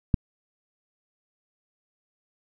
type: click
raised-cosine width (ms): 5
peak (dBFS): -7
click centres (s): 0.142
effects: none